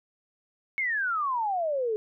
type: exponential sweep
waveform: sine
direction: down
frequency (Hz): 2217 to 417.3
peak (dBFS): -25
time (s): 0.78-1.96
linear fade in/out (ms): 0
effects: none